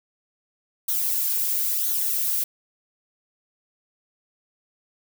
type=noise with flanger; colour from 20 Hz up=violet; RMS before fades=-24 dBFS; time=0.88-2.44 s; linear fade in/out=5 ms; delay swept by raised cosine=0.39 to 2.29 ms; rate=1 Hz; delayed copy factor=-0.55; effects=none